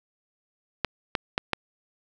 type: clicks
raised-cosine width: 0.3 ms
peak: -7 dBFS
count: 4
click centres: 0.847 / 1.152 / 1.379 / 1.533 s
effects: 8-bit